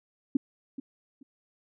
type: tone with echo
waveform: sine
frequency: 271 Hz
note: C#4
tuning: 39 cents flat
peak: -19 dBFS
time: 0.35-0.37 s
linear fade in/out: 5 ms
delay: 430 ms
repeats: 2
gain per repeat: -14 dB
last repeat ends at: 1.23 s
effects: none

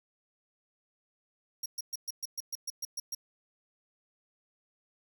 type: tone bursts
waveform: sawtooth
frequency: 5620 Hz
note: F8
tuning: 10 cents sharp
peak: -31 dBFS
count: 11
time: 1.63-3.149 s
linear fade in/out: 5 ms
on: 29 ms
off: 120 ms
effects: none

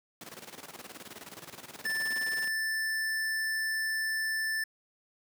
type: noise with tremolo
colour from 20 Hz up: pink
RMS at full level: -43 dBFS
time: 0.21-2.48 s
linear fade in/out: 2 ms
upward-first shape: square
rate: 19 Hz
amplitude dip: 70%
type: tone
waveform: square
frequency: 1763 Hz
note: A6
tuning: 3 cents sharp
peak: -30 dBFS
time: 1.85-4.64 s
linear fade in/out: 5 ms
effects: high-pass 200 Hz 12 dB/octave

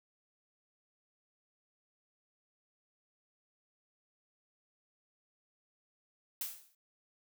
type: noise with exponential decay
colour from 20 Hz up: blue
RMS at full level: -35 dBFS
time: 6.41-6.75 s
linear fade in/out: 2 ms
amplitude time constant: 73 ms
effects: none

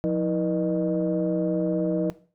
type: tone cluster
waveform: sine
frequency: 177 / 321.7 / 481.8 / 610 Hz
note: F3 / E4 / B4 / D#5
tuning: +23 / -42 / -43 / -34 cents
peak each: -25 / -25 / -29 / -28 dBFS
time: 0.04-2.1 s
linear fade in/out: 0 ms
effects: noise-tail reverb RT60 0.4 s tail -18 dB re dry + tanh soft clip ceiling -14 dBFS

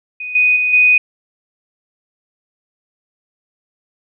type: tone with level steps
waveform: sine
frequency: 2489 Hz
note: D#7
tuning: in tune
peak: -23 / -9 / -13 / -7 dBFS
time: 0.2-0.98 s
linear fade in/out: 5 ms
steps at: 0.35 / 0.56 / 0.73 s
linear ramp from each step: 5 ms
effects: none

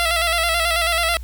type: tone with vibrato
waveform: 10% pulse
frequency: 672 Hz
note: E5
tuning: 33 cents sharp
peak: -9 dBFS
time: 0-1.17 s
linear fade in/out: 0 ms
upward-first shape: square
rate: 9.2 Hz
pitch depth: 45 cents each way
effects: added 60 Hz sine -29 dBFS peak until 1.23 s + white hiss -51 dBFS RMS until 1.23 s

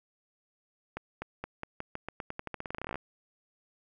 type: accelerating click train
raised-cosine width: 0.5 ms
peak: -21 dBFS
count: 25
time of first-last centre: 0.97-2.956 s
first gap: 250 ms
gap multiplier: 0.88
effects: none

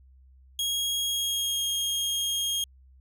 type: tone with pitch glide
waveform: sawtooth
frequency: 3285 to 3247 Hz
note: G#7 to G#7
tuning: -20 to -40 cents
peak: -23 dBFS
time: 0.59-2.64 s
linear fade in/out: 2 ms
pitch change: -20 cents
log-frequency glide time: 1.04-1.64 s
effects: added 65 Hz sine -52 dBFS peak until 3 s

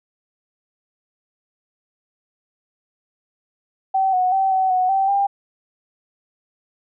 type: tone with pitch steps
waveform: sine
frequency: 768 / 735 / 771 / 758 / 738 / 775 / 797 Hz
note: G5 / F#5 / G5 / F#5 / F#5 / G5 / G5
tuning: -36 / -12 / -29 / +42 / -5 / -20 / +28 cents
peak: -15 dBFS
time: 3.94-5.27 s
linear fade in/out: 10 ms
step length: 190 ms
effects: none

